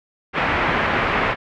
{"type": "low-pass noise", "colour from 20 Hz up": "white", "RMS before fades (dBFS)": -20, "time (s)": [0.33, 1.36], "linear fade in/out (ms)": 50, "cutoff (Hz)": 2200, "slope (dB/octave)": 24, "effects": []}